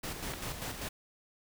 pink noise with tremolo, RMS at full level -38 dBFS, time 0.03-0.89 s, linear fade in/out 10 ms, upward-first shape square, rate 5.1 Hz, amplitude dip 45%
clicks, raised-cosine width 0.3 ms, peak -23 dBFS, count 2, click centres 0.336 / 0.339 s
effects none

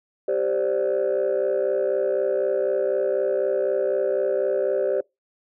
sine chord, G suspended fourth, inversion none, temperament equal, 392 / 523.3 / 587.3 Hz, G4 / C5 / D5, 0 / 0 / 0 cents, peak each -23 dBFS, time 0.28-5.01 s, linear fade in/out 5 ms, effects noise-tail reverb RT60 0.2 s tail -25 dB re dry + tanh soft clip ceiling -15 dBFS

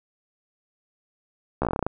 slowing click train, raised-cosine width 1 ms, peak -10 dBFS, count 11, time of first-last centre 1.62-1.866 s, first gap 14 ms, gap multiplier 1.12, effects none

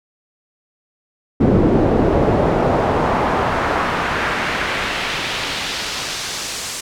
brown noise with band-pass filter sweep, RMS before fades -18 dBFS, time 1.4-6.81 s, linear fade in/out 10 ms, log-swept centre 310 to 7500 Hz, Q 1.1, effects none

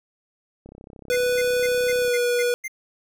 click train, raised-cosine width 2 ms, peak -29 dBFS, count 48, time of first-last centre 0.66-2.08 s, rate 33.1 Hz
square tone with pitch glide, 493.9 to 485.4 Hz, B4 to B4, 0 to -30 cents, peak -20 dBFS, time 1.1-2.54 s, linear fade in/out 0 ms, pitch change -30 cents, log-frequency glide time 1.99-2.16 s
square tone bursts, 2095 Hz, C7, 2 cents sharp, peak -28 dBFS, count 7, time 1.12-2.681 s, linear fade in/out 10 ms, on 43 ms, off 210 ms
effects none

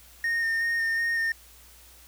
triangle tone with vibrato, 1835 Hz, A#6, 28 cents flat, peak -22 dBFS, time 0.24-1.32 s, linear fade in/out 2 ms, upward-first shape square, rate 2.7 Hz, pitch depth 13 cents each way, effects added 60 Hz sine -55 dBFS peak until 2.07 s + white hiss -53 dBFS RMS until 2.07 s

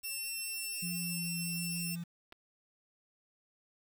10% pulse tone, 2699 Hz, E7, 40 cents sharp, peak -28 dBFS, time 0.03-1.96 s, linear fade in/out 20 ms
sine tone with pitch glide, 174.61 to 170.52 Hz, F3 to F3, 0 to -41 cents, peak -37 dBFS, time 0.82-2.04 s, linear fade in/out 10 ms, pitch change -41 cents, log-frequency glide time 0.98-1.24 s
clicks, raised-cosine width 0.3 ms, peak -35 dBFS, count 2, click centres 2.323 / 2.326 s
effects 9-bit

